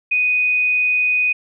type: tone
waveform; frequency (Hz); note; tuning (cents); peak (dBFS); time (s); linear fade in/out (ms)
sine; 2489; D#7; 0; -14; 0.11-1.33; 10
effects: none